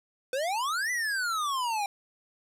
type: exponential two-way sweep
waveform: square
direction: up then down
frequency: 497.5 to 2017 to 789 Hz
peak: -28 dBFS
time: 0.33-1.86 s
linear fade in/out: 2 ms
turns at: 0.91 s
effects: low-pass 12000 Hz 12 dB/octave + 10-bit